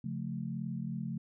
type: chord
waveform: sine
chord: Db augmented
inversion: none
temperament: equal with one note detuned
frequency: 138.59 / 176.75 / 220 Hz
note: Db3 / F3 / A3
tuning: 0 / +21 / 0 cents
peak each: -39 / -39 / -39 dBFS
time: 0.04-1.18 s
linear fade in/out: 5 ms
effects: none